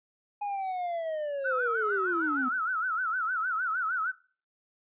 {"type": "linear sweep", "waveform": "triangle", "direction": "down", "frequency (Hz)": [830.6, 246.9], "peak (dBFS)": -28, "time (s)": [0.41, 2.49], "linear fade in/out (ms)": 10}
{"type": "tone with vibrato", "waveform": "sine", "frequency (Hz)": 1395, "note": "F6", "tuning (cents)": -2, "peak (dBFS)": -27, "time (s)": [1.44, 4.12], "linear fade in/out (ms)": 20, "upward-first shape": "sine", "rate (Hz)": 6.5, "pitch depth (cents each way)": 160}
{"effects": ["noise-tail reverb RT60 0.4 s tail -19 dB re dry", "resampled to 8000 Hz"]}